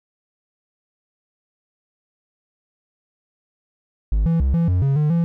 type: tone with pitch steps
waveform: triangle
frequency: 52.1 / 165.8 / 66.7 / 167.9 / 90.6 / 137.3 / 150.5 / 168.8 Hz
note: G#1 / E3 / C2 / E3 / F#2 / C#3 / D3 / E3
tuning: +6 / +10 / +34 / +32 / -36 / -16 / +43 / +41 cents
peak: -13 dBFS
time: 4.12-5.24 s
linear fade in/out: 0 ms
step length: 140 ms
effects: none